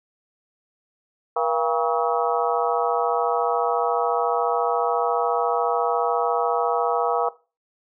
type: harmonic tone with a mistuned harmonic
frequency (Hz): 160.1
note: D#3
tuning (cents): +50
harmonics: 3 / 4 / 5 / 6 / 7 / 8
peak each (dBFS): -25 / -26 / -27 / -28 / -28 / -29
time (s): 1.36-7.29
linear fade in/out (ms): 5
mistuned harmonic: 4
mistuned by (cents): +120
effects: noise-tail reverb RT60 0.3 s tail -17 dB re dry